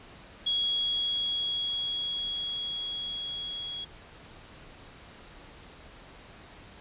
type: tone with level ramp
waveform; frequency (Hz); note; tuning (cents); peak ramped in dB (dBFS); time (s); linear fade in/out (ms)
sine; 3322; G#7; 0; -24 to -34; 0.46-3.85; 10
effects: pink hiss -50 dBFS RMS until 6.8 s + resampled to 8000 Hz